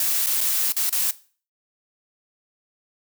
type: noise with dropouts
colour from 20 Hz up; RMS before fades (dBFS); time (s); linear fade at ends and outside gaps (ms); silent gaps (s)
blue; -22; 0-1.11; 2; 0.262-0.268 / 0.407-0.411 / 0.722-0.765 / 0.895-0.926
effects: noise-tail reverb RT60 0.4 s tail -18 dB re dry